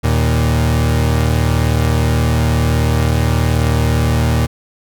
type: tone pair together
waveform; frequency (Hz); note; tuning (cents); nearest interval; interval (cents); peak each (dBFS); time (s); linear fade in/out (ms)
35% pulse; 77.51 / 116.54; D#2 / A#2; -6 / 0; perfect fifth; 706; -13; 0.03-4.47; 20
effects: none